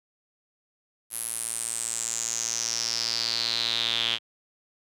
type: tone with band-pass filter sweep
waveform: sawtooth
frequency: 115 Hz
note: A#2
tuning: 23 cents flat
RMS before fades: -29 dBFS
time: 1.1-4.19 s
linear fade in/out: 50 ms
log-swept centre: 11000 to 3200 Hz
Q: 6.7
effects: none

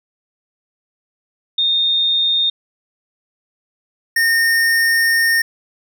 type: tone pair in turn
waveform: sine / square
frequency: 3664 / 1832 Hz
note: A#7 / A#6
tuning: -31 / -31 cents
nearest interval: octave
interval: 1200 cents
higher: first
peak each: -13 dBFS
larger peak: neither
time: 1.58-2.5 / 4.16-5.42 s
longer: second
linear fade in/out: 5 ms
effects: none

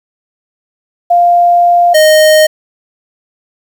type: tone pair in turn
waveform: sine / square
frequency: 698.5 / 619.7 Hz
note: F5 / D#5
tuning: 0 / -7 cents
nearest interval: major second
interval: 207 cents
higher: first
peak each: -4 dBFS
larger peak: neither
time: 1.1-1.94 / 1.94-2.47 s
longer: first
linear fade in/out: 10 ms
effects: 7-bit

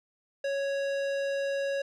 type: tone with tanh clipping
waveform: sine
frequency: 554.4 Hz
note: C#5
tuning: in tune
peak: -30 dBFS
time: 0.44-1.82 s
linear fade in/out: 5 ms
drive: 17 dB
effects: none

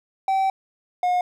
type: tone pair in turn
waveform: triangle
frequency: 771 / 719.8 Hz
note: G5 / F#5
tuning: -29 / -48 cents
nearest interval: minor second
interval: 119 cents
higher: first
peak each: -16 / -16 dBFS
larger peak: neither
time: 0.28-0.5 / 1.03-1.21 s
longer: first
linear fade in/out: 2 ms
effects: none

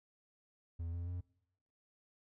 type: tone with pitch steps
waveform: triangle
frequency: 84 / 86.36 / 88.79 Hz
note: E2 / F2 / F2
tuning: +33 / -19 / +29 cents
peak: -36 dBFS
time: 0.79-1.21 s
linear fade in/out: 10 ms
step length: 140 ms
effects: noise-tail reverb RT60 0.8 s tail -22 dB re dry

